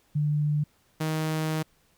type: tone pair in turn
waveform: sine / sawtooth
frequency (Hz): 148.8 / 157.15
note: D3 / D#3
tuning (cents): +23 / +18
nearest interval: minor second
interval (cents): 95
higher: second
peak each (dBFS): -22 / -22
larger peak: neither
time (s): 0.15-0.64 / 1-1.63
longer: second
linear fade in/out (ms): 10
effects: pink hiss -65 dBFS RMS until 1.97 s